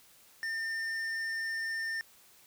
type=tone with hard clipping; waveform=triangle; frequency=1806 Hz; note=A6; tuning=45 cents sharp; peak=-34 dBFS; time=0.43-2.01 s; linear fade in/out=0 ms; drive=11 dB; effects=white hiss -60 dBFS RMS until 2.46 s